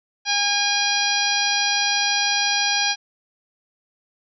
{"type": "harmonic tone", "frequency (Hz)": 814, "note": "G#5", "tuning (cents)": -35, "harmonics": [1, 2, 3, 4, 5, 6, 7], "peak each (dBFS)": [-26, -26, -26, -26, -26, -26, -26], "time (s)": [0.25, 2.96], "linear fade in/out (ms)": 50, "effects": []}